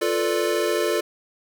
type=chord; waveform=square; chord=B half-diminished seventh; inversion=second; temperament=equal; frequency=349.2 / 440 / 493.9 / 587.3 Hz; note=F4 / A4 / B4 / D5; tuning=0 / 0 / 0 / 0 cents; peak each=-26 / -25 / -31 / -27 dBFS; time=0.01-1.01 s; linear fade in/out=10 ms; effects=none